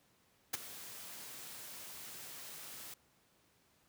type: noise with ADSR envelope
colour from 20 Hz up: white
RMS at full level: -33 dBFS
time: 0.53-2.94 s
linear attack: 11 ms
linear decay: 16 ms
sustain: -16 dB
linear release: 3 ms
effects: pink hiss -71 dBFS RMS until 3.88 s + high-pass 80 Hz 12 dB/octave